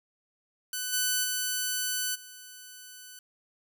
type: tone with level steps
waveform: 5% pulse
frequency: 1500 Hz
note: F#6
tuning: 23 cents sharp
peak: -20 / -14 / -17 / -34 dBFS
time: 0.73-3.19 s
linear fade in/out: 2 ms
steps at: 0.92 / 1.23 / 2.14 s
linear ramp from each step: 20 ms
effects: none